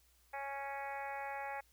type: harmonic tone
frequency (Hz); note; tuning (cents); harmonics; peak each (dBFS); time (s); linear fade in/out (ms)
277.2; C#4; 0; 2 / 3 / 4 / 5 / 6 / 7 / 8 / 9; -48 / -42 / -53 / -53 / -50 / -50 / -51 / -56; 0.33-1.61; 10
effects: added 60 Hz sine -70 dBFS peak until 1.72 s + white hiss -71 dBFS RMS until 1.72 s